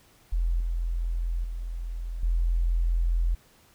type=tone with level steps; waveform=sine; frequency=42.39 Hz; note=E1; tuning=49 cents sharp; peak=-22 / -25 / -30 / -21 dBFS; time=0.32-3.35 s; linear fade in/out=10 ms; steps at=0.6 / 1.44 / 2.23 s; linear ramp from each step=2 ms; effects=pink hiss -59 dBFS RMS until 3.74 s